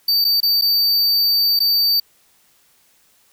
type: tone with dropouts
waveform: square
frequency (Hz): 4612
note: D8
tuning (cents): -32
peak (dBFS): -14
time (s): 0.08-2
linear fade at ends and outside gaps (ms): 5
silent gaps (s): 0.244-0.248 / 0.404-0.429 / 0.613-0.62 / 1.592-1.602
effects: white hiss -57 dBFS RMS until 3.32 s